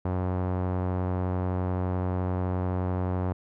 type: tone with low-pass filter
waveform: sawtooth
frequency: 91.6 Hz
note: F#2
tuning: 17 cents flat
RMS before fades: -28 dBFS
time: 0.05-3.33 s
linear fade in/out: 5 ms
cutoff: 960 Hz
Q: 1.2
effects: none